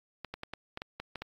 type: clicks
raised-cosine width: 0.3 ms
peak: -22 dBFS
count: 9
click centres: 0.247 / 0.34 / 0.434 / 0.536 / 0.774 / 0.819 / 1 / 1.157 / 1.22 s
effects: AAC 32 kbps